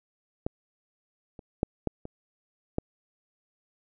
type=clicks; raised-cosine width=2 ms; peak=-15 / -30 / -10 / -13 / -25 / -13 dBFS; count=6; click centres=0.465 / 1.392 / 1.631 / 1.873 / 2.054 / 2.784 s; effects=none